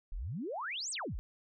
sine exponential two-way sweep, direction up then down, 30.71 to 8870 to 30.71 Hz, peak -36 dBFS, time 0.12-1.19 s, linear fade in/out 0 ms, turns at 0.91 s, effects none

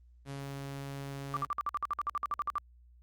sawtooth tone, 138.6 Hz, C#3, in tune, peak -35 dBFS, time 0.25-1.47 s, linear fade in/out 50 ms
sine tone bursts, 1174.7 Hz, D6, in tune, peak -29 dBFS, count 16, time 1.34-2.582 s, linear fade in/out 0 ms, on 27 ms, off 54 ms
effects added 60 Hz sine -56 dBFS peak until 3.02 s + Opus 32 kbps

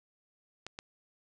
clicks, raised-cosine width 0.2 ms, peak -23 dBFS, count 2, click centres 0.666 / 0.789 s, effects resampled to 22050 Hz + 9-bit

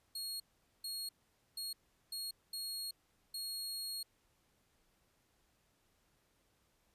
sawtooth tone bursts at uneven times, 4299 Hz, C8, 46 cents sharp, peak -37 dBFS, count 6, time 0.15-0.4 / 0.84-1.09 / 1.57-1.73 / 2.12-2.31 / 2.53-2.91 / 3.34-4.03 s, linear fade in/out 5 ms, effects pink hiss -75 dBFS RMS until 6.94 s + resampled to 32000 Hz

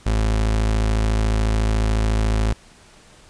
35% pulse tone, 54 Hz, A1, 32 cents flat, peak -15 dBFS, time 0.06-2.53 s, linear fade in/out 5 ms, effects pink hiss -49 dBFS RMS until 3.29 s + resampled to 22050 Hz

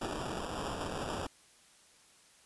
blue noise with sample-and-hold, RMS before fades -38 dBFS, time 0.01-1.27 s, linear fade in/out 5 ms, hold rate 2100 Hz, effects white hiss -62 dBFS RMS until 2.45 s + resampled to 24000 Hz

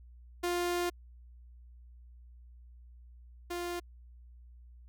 sawtooth tone pair in turn, 351.2 / 349.7 Hz, F4 / F4, +10 / +2 cents, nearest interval unison, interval 8 cents, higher first, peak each -26 / -31 dBFS, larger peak first, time 0.43-0.9 / 3.5-3.8 s, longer first, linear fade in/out 10 ms, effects added 60 Hz sine -51 dBFS peak until 4.88 s

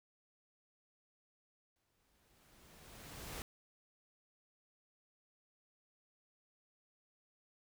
pink noise with exponential growth, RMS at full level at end -44 dBFS, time 1.76-3.42 s, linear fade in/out 1 ms, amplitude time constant 360 ms, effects none

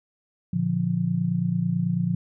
sine chord, Bb major, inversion none, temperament just, 116.54 / 145.68 / 174.81 Hz, Bb2 / D3 / F3, 0 / -14 / +2 cents, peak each -29 / -28 / -23 dBFS, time 0.53-2.15 s, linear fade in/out 5 ms, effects none

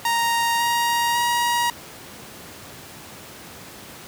sawtooth tone with pitch steps, 932.3 / 942 / 951.9 Hz, A#5 / A#5 / A#5, 0 / +18 / +36 cents, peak -15 dBFS, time 0.05-1.7 s, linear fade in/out 2 ms, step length 550 ms, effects pink hiss -40 dBFS RMS until 4.07 s + high-pass 100 Hz 12 dB/octave

